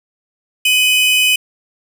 45% pulse tone pair together, 2510 / 2990 Hz, D#7 / F#7, +15 / +17 cents, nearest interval minor third, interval 302 cents, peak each -13 dBFS, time 0.65-1.36 s, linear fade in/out 5 ms, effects none

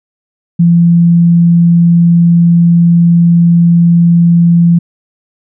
sine tone, 170.5 Hz, F3, 41 cents flat, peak -3 dBFS, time 0.59-4.79 s, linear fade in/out 10 ms, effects none

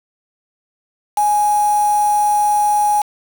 sine tone with quantisation, 834 Hz, G#5, 7 cents sharp, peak -12 dBFS, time 1.17-3.02 s, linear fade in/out 5 ms, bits 4, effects none

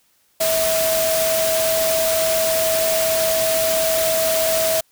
sine tone in noise, 647 Hz, E5, 32 cents flat, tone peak -18 dBFS, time 0.4-4.81 s, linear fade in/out 10 ms, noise white, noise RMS -22 dBFS, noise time 0.4-4.81 s, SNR +1 dB, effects white hiss -61 dBFS RMS until 4.91 s

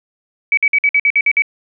sine tone bursts, 2282 Hz, C#7, 50 cents sharp, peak -9 dBFS, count 9, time 0.52-1.421 s, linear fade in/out 2 ms, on 53 ms, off 53 ms, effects none

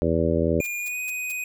harmonic tone, 82.41 Hz, E2, in tune, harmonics 1 / 2 / 3 / 4 / 5 / 6 / 7, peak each -27 / -27 / -27 / -27 / -27 / -27 / -27 dBFS, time 0.02-0.61 s, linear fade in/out 0 ms
square tone with pitch glide, 2422 to 2497 Hz, D#7 to D#7, -47 to +6 cents, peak -28 dBFS, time 0.6-1.44 s, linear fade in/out 2 ms, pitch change +53 cents, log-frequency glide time 0.78-0.99 s
blue noise bursts, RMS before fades -38 dBFS, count 4, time 0.64-1.322 s, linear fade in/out 5 ms, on 28 ms, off 190 ms
effects none

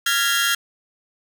sawtooth tone cluster, 1387 / 1660 / 1835 / 1978 / 3216 Hz, F6 / G#6 / A#6 / B6 / G7, -12 / -1 / -28 / +2 / +44 cents, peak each -18 / -20 / -26 / -27 / -20 dBFS, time 0.06-0.55 s, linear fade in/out 5 ms, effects none

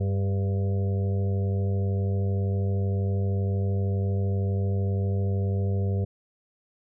harmonic tone with a mistuned harmonic, 98 Hz, G2, in tune, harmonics 1 / 2 / 4 / 5 / 6 / 7, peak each -23 / -33 / -36 / -38 / -45 / -45 dBFS, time 0-6.05 s, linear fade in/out 10 ms, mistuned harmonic 4, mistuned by +23 cents, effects none

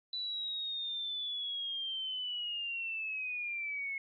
sine linear sweep, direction down, 3981 to 2172 Hz, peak -35 dBFS, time 0.13-3.98 s, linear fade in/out 2 ms, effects AAC 64 kbps

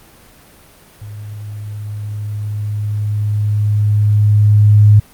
sine tone with level ramp, 104.7 Hz, G#2, 15 cents sharp, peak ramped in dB -27 to -3 dBFS, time 1.01-5 s, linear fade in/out 10 ms, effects pink hiss -44 dBFS RMS until 5.13 s + Opus 32 kbps

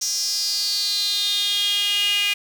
sawtooth tone with high-pass filter sweep, 407.7 Hz, G#4, 32 cents flat, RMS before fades -22 dBFS, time 0.01-2.34 s, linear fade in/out 10 ms, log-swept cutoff 5700 to 2600 Hz, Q 7.5, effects 7-bit

